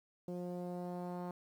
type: tone with low-pass filter sweep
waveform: sawtooth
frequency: 177.7 Hz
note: F3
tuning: 30 cents sharp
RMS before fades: -42 dBFS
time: 0.28-1.31 s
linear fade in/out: 2 ms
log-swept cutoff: 500 to 940 Hz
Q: 2
effects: 11-bit